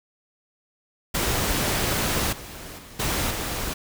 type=noise with level steps; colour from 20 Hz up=pink; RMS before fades=-24 / -39 / -44 / -25 / -29 dBFS; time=1.14-3.74 s; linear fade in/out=10 ms; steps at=2.32 / 2.78 / 2.99 / 3.3 s; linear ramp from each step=10 ms; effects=none